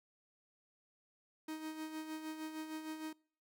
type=tone with tremolo; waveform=45% pulse; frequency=313.4 Hz; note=D#4; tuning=13 cents sharp; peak=-40 dBFS; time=1.48-3.13 s; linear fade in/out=5 ms; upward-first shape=sine; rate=6.5 Hz; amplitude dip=55%; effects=noise-tail reverb RT60 0.5 s tail -25 dB re dry